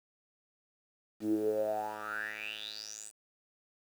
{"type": "tone with band-pass filter sweep", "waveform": "10% pulse", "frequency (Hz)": 106.8, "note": "G#2", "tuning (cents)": 49, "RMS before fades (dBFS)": -36, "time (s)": [1.2, 3.12], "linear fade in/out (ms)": 50, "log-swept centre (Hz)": [260, 8600], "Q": 9.6, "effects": ["9-bit"]}